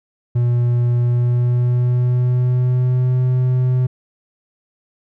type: tone with pitch glide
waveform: triangle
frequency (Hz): 120.8 to 126.95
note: B2 to B2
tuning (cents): -38 to +48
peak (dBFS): -11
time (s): 0.35-3.87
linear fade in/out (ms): 10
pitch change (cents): +86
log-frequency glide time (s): 0.99-3.2
effects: none